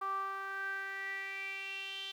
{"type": "tone with band-pass filter sweep", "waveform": "sawtooth", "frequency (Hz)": 390, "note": "G4", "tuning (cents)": -9, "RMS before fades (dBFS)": -40, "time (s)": [0.01, 2.12], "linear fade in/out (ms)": 10, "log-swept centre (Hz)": [1100, 3300], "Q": 7.6, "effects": ["11-bit"]}